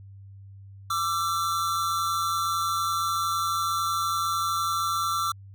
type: tone pair together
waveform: square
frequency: 1174.7 / 1343.6 Hz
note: D6 / E6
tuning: 0 / +33 cents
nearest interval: major second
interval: 233 cents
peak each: -28 dBFS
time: 0.9-5.32 s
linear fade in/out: 5 ms
effects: added 98 Hz sine -43 dBFS peak until 5.54 s